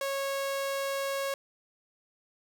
sawtooth tone, 550 Hz, C#5, 14 cents flat, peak -26 dBFS, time 0.01-1.34 s, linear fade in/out 2 ms, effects none

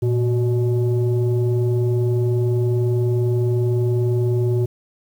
sine tone pair together, 116.4 / 369.2 Hz, A#2 / F#4, -2 / -4 cents, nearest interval octave + minor sixth, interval 1998 cents, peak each -15 / -19 dBFS, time 0.02-4.66 s, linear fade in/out 10 ms, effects tanh soft clip ceiling -13 dBFS + 8-bit

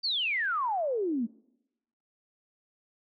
sine exponential sweep, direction down, 4735 to 214.1 Hz, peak -26 dBFS, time 0.03-1.27 s, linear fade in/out 20 ms, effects noise-tail reverb RT60 0.9 s tail -24 dB re dry + MP3 96 kbps

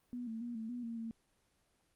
sine tone with pitch steps, 244.7 / 224.3 / 239.2 / 222.5 / 243.9 / 230.6 / 226.8 Hz, B3 / A3 / A#3 / A3 / B3 / A#3 / A#3, -16 / +34 / +45 / +20 / -21 / -19 / -47 cents, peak -39 dBFS, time 0.13-1.11 s, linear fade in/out 0 ms, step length 140 ms, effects pink hiss -75 dBFS RMS until 1.95 s + Opus 24 kbps

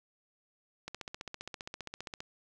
click train, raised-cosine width 0.2 ms, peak -23 dBFS, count 21, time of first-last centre 0.88-2.205 s, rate 15.1 Hz, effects none

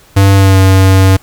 square tone with pitch glide, 98 to 95.32 Hz, G2 to G2, 0 to -48 cents, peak -4 dBFS, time 0.16-1.17 s, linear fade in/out 10 ms, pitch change -48 cents, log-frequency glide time 0.34-0.58 s, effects pink hiss -43 dBFS RMS until 1.22 s

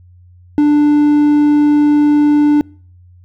triangle tone, 295.1 Hz, D4, 8 cents sharp, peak -5 dBFS, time 0.58-2.61 s, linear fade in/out 0 ms, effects noise-tail reverb RT60 0.5 s tail -26 dB re dry + added 89 Hz sine -40 dBFS peak until 3.24 s

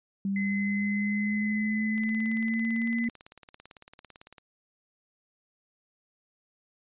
sine exponential sweep, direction up, 196 to 233.1 Hz, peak -26 dBFS, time 0.25-3.09 s, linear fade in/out 2 ms
sine tone with pitch glide, 2044 to 2019 Hz, C7 to B6, -41 to +38 cents, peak -32 dBFS, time 0.36-3.08 s, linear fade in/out 2 ms, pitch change -21 cents, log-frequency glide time 1.16-1.78 s
click train, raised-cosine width 0.2 ms, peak -30 dBFS, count 44, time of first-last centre 1.98-4.382 s, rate 17.9 Hz
effects resampled to 8000 Hz

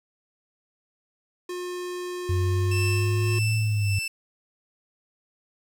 square tone, 358.2 Hz, F4, 44 cents sharp, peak -30 dBFS, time 1.49-3.39 s, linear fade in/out 5 ms
sine linear two-way sweep, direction up then down, 90.6 to 110.6 to 98.8 Hz, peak -21 dBFS, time 2.29-3.99 s, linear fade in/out 5 ms, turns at 3.54 s
sawtooth tone with tremolo, 2656 Hz, E7, 12 cents sharp, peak -24 dBFS, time 2.71-4.08 s, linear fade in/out 5 ms, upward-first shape sine, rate 1.7 Hz, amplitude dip 65%
effects low-pass 12000 Hz 12 dB/octave + 8-bit

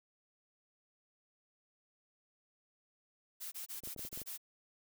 blue noise bursts, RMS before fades -44 dBFS, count 7, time 3.4-4.378 s, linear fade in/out 20 ms, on 120 ms, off 23 ms
clicks, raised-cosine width 2 ms, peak -37 dBFS, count 8, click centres 3.836 / 3.874 / 3.963 / 3.993 / 4.05 / 4.129 / 4.175 / 4.217 s
effects none

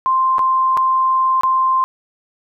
sine tone with dropouts, 1046.5 Hz, C6, in tune, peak -12 dBFS, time 0.06-1.84 s, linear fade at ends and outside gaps 0 ms, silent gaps 0.383-0.392 / 0.77-0.774 / 1.41-1.434 s, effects none

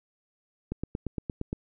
click train, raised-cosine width 3 ms, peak -18 dBFS, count 8, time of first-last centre 0.72-1.529 s, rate 8.65 Hz, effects none

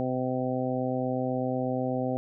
harmonic tone, 128.1 Hz, C3, 36 cents flat, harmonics 1 / 2 / 3 / 4 / 5 / 6, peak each -34 / -30 / -38 / -32 / -35 / -36 dBFS, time 0-2.17 s, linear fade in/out 0 ms, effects none

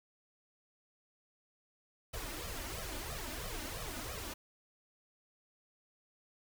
pink noise with flanger, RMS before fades -42 dBFS, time 2.13-4.34 s, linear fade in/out 10 ms, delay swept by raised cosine 1.6 to 3.4 ms, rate 3 Hz, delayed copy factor +1, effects none

